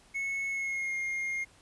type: tone with pitch glide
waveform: triangle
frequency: 2196 to 2129 Hz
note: C#7 to C7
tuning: -17 to +30 cents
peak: -29 dBFS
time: 0.14-1.45 s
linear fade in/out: 20 ms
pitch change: -53 cents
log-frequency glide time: 0.49-0.95 s
effects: pink hiss -60 dBFS RMS until 1.61 s + resampled to 24000 Hz